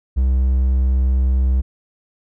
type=tone; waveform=triangle; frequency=64.6 Hz; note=C2; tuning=21 cents flat; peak=-11 dBFS; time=0.16-1.62 s; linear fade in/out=20 ms; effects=none